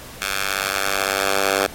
10% pulse tone with high-pass filter sweep, 97.9 Hz, G2, 2 cents flat, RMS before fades -22 dBFS, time 0.21-1.67 s, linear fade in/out 10 ms, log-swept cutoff 1600 to 540 Hz, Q 0.87, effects pink hiss -39 dBFS RMS until 1.74 s + AAC 48 kbps

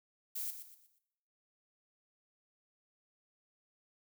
violet noise with echo, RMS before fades -39 dBFS, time 0.35-0.51 s, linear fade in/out 10 ms, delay 120 ms, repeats 4, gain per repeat -9 dB, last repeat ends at 0.99 s, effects noise-tail reverb RT60 0.9 s tail -20 dB re dry

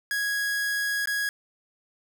45% pulse tone with dropouts, 1658 Hz, G#6, 3 cents flat, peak -25 dBFS, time 0.11-1.29 s, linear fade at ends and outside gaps 1 ms, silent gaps 1.057-1.073 s, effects none

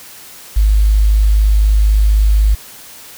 sine tone with quantisation, 52 Hz, G#1, 3 cents sharp, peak -7 dBFS, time 0.56-2.55 s, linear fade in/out 10 ms, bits 6, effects white hiss -36 dBFS RMS until 3.17 s

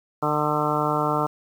harmonic tone with a mistuned harmonic, 150.4 Hz, D3, 42 cents sharp, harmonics 1 / 2 / 3 / 4 / 5 / 6 / 7 / 8 / 9, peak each -29 / -29 / -29 / -29 / -29 / -29 / -29 / -29 / -29 dBFS, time 0.22-1.27 s, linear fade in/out 10 ms, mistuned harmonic 9, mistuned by -27 cents, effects 8-bit

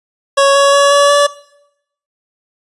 25% pulse tone with pitch steps, 554.4 / 559.5 / 564.7 / 570 / 575.3 Hz, C#5 / C#5 / C#5 / C#5 / D5, 0 / +16 / +32 / +48 / -36 cents, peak -3 dBFS, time 0.37-1.27 s, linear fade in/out 10 ms, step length 180 ms, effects noise-tail reverb RT60 0.8 s tail -20 dB re dry + resampled to 24000 Hz

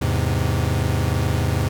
40% pulse chord, E augmented, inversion none, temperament equal with one note detuned, 81.46 / 103.83 / 130.81 Hz, E2 / G#2 / B#2, -20 / 0 / 0 cents, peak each -22 dBFS, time 0.01-1.69 s, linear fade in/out 10 ms, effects none

